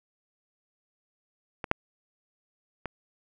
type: clicks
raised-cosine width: 0.5 ms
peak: -18 / -6 / -18 dBFS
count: 3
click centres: 1.642 / 1.714 / 2.857 s
effects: none